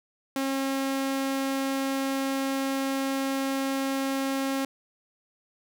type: tone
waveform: sawtooth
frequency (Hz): 270.5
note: C#4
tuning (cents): -42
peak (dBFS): -22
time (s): 0.36-4.65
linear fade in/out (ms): 2
effects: none

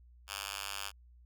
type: tone with high-pass filter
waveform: 5% pulse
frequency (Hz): 99.4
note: G2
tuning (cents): +25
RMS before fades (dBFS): -41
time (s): 0.27-0.92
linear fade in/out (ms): 50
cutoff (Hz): 1900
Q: 0.84
effects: added 60 Hz sine -56 dBFS peak until 1.25 s

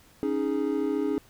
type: chord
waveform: triangle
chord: C# suspended second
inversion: none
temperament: equal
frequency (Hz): 277.2 / 311.1 / 415.3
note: C#4 / D#4 / G#4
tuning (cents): 0 / 0 / 0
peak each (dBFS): -27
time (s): 0.23-1.18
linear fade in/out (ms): 0
effects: pink hiss -57 dBFS RMS until 1.29 s

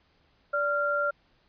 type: tone pair together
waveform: sine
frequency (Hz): 581.4 / 1385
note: D5 / F6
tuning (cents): -18 / -15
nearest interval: octave + minor third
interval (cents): 1503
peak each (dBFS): -28 / -26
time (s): 0.53-1.11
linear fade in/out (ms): 10
effects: pink hiss -66 dBFS RMS until 1.48 s + resampled to 11025 Hz

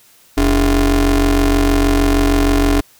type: ring-modulated tone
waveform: 35% pulse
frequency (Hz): 123.47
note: B2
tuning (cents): 0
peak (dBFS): -6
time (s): 0.37-2.81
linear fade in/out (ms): 10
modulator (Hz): 162
effects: white hiss -49 dBFS RMS until 2.99 s

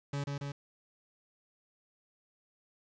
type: tone with echo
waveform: 40% pulse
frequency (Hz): 141.6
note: C#3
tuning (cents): +37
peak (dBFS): -32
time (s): 0.13-0.24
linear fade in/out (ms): 5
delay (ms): 140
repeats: 2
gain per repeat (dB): -2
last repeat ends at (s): 0.52
effects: resampled to 16000 Hz + 10-bit

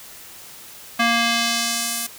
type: tone with band-pass filter sweep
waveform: square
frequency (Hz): 233.1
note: A#3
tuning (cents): 0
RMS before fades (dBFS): -21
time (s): 0.99-2.07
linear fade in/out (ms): 10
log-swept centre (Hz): 2000 to 12000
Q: 0.87
effects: white hiss -41 dBFS RMS until 2.18 s

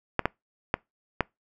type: clicks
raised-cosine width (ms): 0.5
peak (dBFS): -7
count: 4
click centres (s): 0.193 / 0.256 / 0.741 / 1.207
effects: noise-tail reverb RT60 0.2 s tail -25 dB re dry

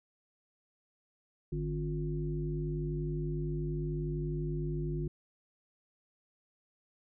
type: harmonic tone with a mistuned harmonic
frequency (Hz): 50.4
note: G1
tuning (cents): +49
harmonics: 1 / 3 / 5 / 7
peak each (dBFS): -38 / -34 / -45 / -39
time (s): 1.52-5.08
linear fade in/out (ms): 5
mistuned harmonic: 5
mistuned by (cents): +81
effects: none

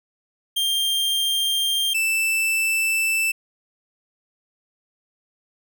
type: tone pair in turn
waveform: 45% pulse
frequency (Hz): 3187 / 2648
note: G7 / E7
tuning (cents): +28 / +7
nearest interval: minor third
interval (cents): 321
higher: first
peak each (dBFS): -19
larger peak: neither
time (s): 0.56-1.94 / 1.94-3.32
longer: neither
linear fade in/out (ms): 10
effects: none

